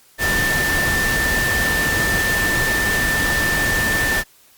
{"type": "tone in noise", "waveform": "sine", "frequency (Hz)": 1781, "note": "A6", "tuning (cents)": 21, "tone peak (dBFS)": -18, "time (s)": [0.18, 4.24], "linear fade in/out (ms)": 50, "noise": "pink", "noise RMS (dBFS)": -22, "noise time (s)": [0.18, 4.24], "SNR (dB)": 1, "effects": ["white hiss -52 dBFS RMS until 4.57 s", "Opus 48 kbps"]}